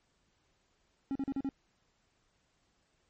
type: tone bursts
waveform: triangle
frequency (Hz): 273.1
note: C#4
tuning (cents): -26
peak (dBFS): -29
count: 5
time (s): 1.11-1.49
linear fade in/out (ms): 0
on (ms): 44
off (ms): 40
effects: pink hiss -74 dBFS RMS until 3.09 s + MP3 32 kbps